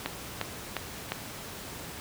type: click train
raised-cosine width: 0.3 ms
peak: -13 dBFS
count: 4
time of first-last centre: 0.06-1.12 s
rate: 2.83 Hz
effects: pink hiss -41 dBFS RMS until 2 s + high-pass 60 Hz 12 dB/octave